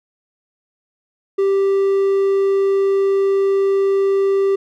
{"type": "tone", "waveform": "triangle", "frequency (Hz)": 392, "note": "G4", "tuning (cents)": 0, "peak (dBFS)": -11, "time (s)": [1.38, 4.56], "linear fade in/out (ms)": 10, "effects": []}